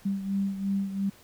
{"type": "beating tone pair", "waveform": "sine", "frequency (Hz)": [196, 198.9], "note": ["G3", "G3"], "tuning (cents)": [0, 25], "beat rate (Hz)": 2.9, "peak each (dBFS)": [-27, -33], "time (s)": [0.05, 1.1], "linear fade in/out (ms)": 10, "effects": ["pink hiss -55 dBFS RMS until 1.23 s"]}